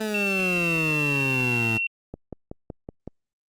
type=exponential sweep; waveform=20% pulse; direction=down; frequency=220 to 110 Hz; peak=-20 dBFS; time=0-1.78 s; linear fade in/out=10 ms
type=tone with pitch glide; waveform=sine; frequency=2700 to 2723 Hz; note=E7 to F7; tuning=+41 to -44 cents; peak=-23 dBFS; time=0.14-1.87 s; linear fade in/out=5 ms; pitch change=+15 cents; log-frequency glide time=0.87-1.26 s
type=click train; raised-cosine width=2 ms; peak=-21 dBFS; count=6; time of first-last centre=2.14-3.076 s; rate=5.34 Hz
effects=Opus 24 kbps